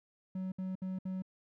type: tone bursts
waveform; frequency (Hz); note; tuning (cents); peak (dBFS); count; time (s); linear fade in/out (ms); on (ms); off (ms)
triangle; 187.2; F#3; +20; -33; 4; 0.35-1.222; 5; 170; 64
effects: none